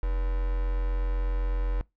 sine tone with quantisation, 44.02 Hz, F1, 14 cents sharp, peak -24 dBFS, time 0.03-1.81 s, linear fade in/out 0 ms, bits 6, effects noise-tail reverb RT60 0.2 s tail -23 dB re dry + low-pass 2000 Hz 12 dB/octave

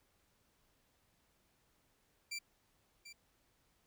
20% pulse tone with echo, 2349 Hz, D7, in tune, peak -35 dBFS, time 2.31-2.39 s, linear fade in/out 10 ms, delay 740 ms, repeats 1, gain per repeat -11 dB, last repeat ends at 3.13 s, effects pink hiss -75 dBFS RMS until 3.86 s

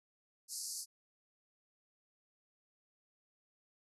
pink band-pass noise, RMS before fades -43 dBFS, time 0.48-0.86 s, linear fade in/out 50 ms, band 4500 to 12000 Hz, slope 96 dB/octave, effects none

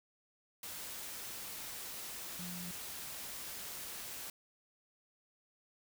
sine tone in noise, 177.1 Hz, F3, 24 cents sharp, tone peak -44 dBFS, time 2.39-2.71 s, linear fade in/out 2 ms, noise white, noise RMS -45 dBFS, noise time 0.63-4.3 s, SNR -2 dB, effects none

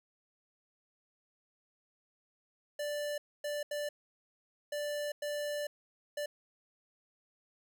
square tone bursts at uneven times, 587.3 Hz, D5, in tune, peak -35 dBFS, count 6, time 2.79-3.18 / 3.44-3.63 / 3.71-3.89 / 4.72-5.12 / 5.22-5.67 / 6.17-6.26 s, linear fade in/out 5 ms, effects none

